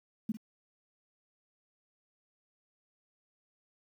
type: tone with echo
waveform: sine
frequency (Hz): 218.3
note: A3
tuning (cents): -13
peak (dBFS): -28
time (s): 0.29-0.32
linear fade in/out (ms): 5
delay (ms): 51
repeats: 1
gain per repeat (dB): -13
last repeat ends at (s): 0.371
effects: 10-bit